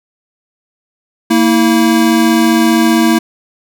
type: tone pair together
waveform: square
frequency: 229.7 / 324.9 Hz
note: A#3 / E4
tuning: -25 / -25 cents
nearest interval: tritone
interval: 600 cents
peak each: -11 dBFS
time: 1.3-3.19 s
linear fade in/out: 10 ms
effects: none